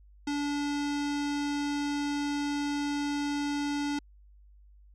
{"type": "tone with low-pass filter", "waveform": "square", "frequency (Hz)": 288.7, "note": "D4", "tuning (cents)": -30, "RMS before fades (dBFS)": -31, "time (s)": [0.27, 3.99], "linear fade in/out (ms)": 5, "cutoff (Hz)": 6100, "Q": 1.3, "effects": ["added 50 Hz sine -53 dBFS peak until 4.94 s"]}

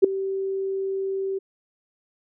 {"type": "tone with ADSR envelope", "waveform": "sine", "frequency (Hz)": 386.9, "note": "G4", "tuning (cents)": -23, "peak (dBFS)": -6, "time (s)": [0.02, 1.39], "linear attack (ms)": 23, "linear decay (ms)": 4, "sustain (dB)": -18, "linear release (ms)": 14, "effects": []}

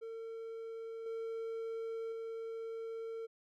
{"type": "tone with level steps", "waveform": "triangle", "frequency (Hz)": 452.8, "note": "A4", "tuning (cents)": 50, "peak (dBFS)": [-40, -36, -38], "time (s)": [0.01, 3.27], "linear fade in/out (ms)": 20, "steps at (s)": [1.06, 2.12], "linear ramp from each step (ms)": 2, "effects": []}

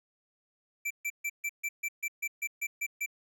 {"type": "tone bursts", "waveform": "square", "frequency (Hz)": 2337, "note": "D7", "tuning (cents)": -9, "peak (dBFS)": -31, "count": 12, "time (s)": [0.85, 3.062], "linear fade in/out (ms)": 10, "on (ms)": 56, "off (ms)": 140, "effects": []}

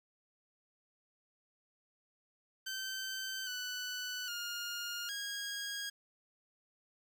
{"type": "tone with pitch steps", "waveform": "15% pulse", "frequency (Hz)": [1544, 1491, 1417, 1637], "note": ["G6", "F#6", "F6", "G#6"], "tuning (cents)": [-27, 13, 25, -25], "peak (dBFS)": -32, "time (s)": [2.66, 5.9], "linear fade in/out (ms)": 10, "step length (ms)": 810, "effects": []}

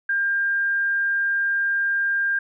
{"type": "tone", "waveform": "sine", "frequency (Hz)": 1600, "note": "G6", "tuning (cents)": 35, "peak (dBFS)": -19, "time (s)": [0.09, 2.39], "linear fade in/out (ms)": 5, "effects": []}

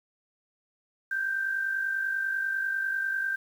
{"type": "tone pair together", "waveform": "sine", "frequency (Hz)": [1524, 1574.1], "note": ["G6", "G6"], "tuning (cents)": [-49, 7], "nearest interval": "minor second", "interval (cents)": 56, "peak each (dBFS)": [-36, -27], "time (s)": [1.11, 3.36], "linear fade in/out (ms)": 5, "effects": ["9-bit"]}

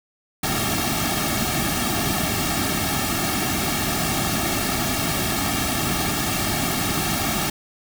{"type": "noise with comb filter", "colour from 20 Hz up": "pink", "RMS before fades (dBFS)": -23, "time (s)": [0.43, 7.5], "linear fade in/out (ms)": 5, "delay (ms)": 2, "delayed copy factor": -0.95, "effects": []}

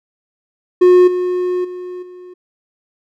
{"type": "tone with level steps", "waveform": "triangle", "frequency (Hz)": 361.4, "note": "F#4", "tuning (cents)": -41, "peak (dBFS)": [-3, -13, -23, -31], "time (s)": [0.81, 2.34], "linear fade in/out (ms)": 10, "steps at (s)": [1.07, 1.64, 2.02], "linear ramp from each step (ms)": 10, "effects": []}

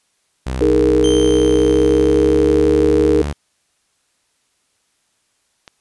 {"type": "tone with pitch glide", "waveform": "sawtooth", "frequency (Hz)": [64.3, 73.01], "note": ["C2", "D2"], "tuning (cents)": [-30, -10], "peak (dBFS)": -16, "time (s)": [0.46, 3.33], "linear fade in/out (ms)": 10, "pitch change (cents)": 220, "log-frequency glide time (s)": [1.57, 2.7]}
{"type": "chord", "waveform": "sine", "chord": "D# suspended fourth", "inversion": "none", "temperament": "just", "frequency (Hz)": [311.1, 414.8, 466.7], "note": ["D#4", "G#4", "A#4"], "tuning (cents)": [0, -2, 2], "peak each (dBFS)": -15, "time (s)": [0.61, 3.22], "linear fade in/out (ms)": 2}
{"type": "tone with exponential decay", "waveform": "sawtooth", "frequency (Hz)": 3136, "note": "G7", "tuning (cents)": 0, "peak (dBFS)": -19, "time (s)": [1.04, 3.34], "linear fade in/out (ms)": 1, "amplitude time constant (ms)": 500}
{"type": "click", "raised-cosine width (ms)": 0.2, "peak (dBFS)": -19, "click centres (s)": 5.678}
{"effects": ["white hiss -64 dBFS RMS until 5.8 s", "resampled to 24000 Hz"]}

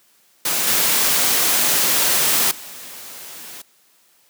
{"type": "noise with level steps", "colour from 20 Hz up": "white", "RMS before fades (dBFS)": [-20, -17, -36], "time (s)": [0.45, 3.62], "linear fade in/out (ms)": 5, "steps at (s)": [0.67, 2.51], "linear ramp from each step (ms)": 2, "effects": ["white hiss -57 dBFS RMS until 4.29 s", "high-pass 150 Hz 12 dB/octave"]}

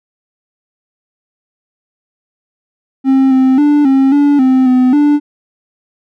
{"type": "tone with pitch steps", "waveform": "triangle", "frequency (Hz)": [266.7, 261.5, 293.5, 268.5, 287.7, 260, 253.9, 293.1], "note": ["C4", "C4", "D4", "C4", "D4", "C4", "B3", "D4"], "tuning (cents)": [33, -1, -1, 45, -36, -11, 48, -3], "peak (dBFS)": -4, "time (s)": [3.04, 5.2], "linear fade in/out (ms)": 50, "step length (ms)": 270, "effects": []}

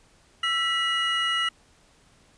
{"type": "tone cluster", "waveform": "triangle", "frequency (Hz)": [1335, 1959, 2889], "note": ["E6", "B6", "F#7"], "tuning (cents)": [22, -15, -42], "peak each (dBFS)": [-26, -27, -24], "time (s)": [0.43, 1.49], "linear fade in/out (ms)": 5, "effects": ["pink hiss -59 dBFS RMS until 2.37 s", "resampled to 22050 Hz"]}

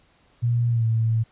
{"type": "tone with pitch glide", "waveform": "sine", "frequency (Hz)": [118.9, 112.75], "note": ["A#2", "A2"], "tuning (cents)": [35, 43], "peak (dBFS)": -18, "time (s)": [0.42, 1.24], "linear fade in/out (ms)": 20, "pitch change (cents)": -92, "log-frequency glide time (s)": [0.69, 0.86], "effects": ["pink hiss -60 dBFS RMS until 1.31 s", "resampled to 8000 Hz"]}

